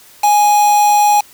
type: tone with quantisation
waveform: triangle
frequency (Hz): 830.6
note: G#5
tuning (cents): 0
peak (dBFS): -6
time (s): 0.23-1.21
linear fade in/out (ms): 10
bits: 3
effects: white hiss -43 dBFS RMS until 1.33 s